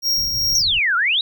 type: tone with tremolo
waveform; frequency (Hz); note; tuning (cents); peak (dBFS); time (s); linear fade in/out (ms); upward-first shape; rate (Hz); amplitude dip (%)
square; 5588; F8; 0; -16; 0.02-0.63; 50; triangle; 2.6; 45
type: low-pass noise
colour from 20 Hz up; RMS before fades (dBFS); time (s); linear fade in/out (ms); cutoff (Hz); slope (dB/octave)
pink; -35; 0.17-0.79; 5; 160; 24
type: exponential two-way sweep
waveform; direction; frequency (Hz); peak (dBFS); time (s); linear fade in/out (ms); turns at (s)
sine; down then up; 6350 to 1340 to 3984; -15; 0.55-1.21; 2; 0.96
effects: none